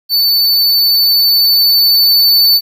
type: tone with level ramp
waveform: square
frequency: 4506 Hz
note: C#8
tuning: 28 cents sharp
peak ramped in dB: -9 to -6 dBFS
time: 0.09-2.61 s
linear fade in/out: 50 ms
effects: 8-bit